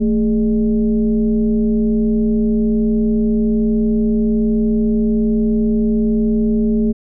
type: tone with frequency modulation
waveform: sine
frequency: 221.6 Hz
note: A3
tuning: 13 cents sharp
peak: -12 dBFS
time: 0-6.93 s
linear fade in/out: 20 ms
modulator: 191 Hz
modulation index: 0.7
effects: none